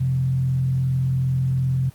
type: tone with frequency modulation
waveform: sine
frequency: 130.81 Hz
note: C3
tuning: in tune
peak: -18 dBFS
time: 0-1.9 s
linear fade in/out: 10 ms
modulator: 42.6 Hz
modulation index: 0.38
effects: pink hiss -51 dBFS RMS until 1.94 s + Opus 32 kbps